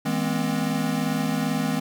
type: tone cluster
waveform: square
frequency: 160.9 / 207.4 / 242.8 / 265.3 Hz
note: E3 / G#3 / B3 / C4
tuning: -42 / -2 / -29 / +24 cents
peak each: -29 dBFS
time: 0.05-1.8 s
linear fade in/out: 10 ms
effects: none